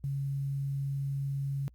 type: tone with quantisation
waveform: sine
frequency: 138.59 Hz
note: C#3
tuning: in tune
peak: -30 dBFS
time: 0.04-1.68 s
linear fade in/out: 0 ms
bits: 10
effects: added 60 Hz sine -55 dBFS peak until 1.74 s + Opus 48 kbps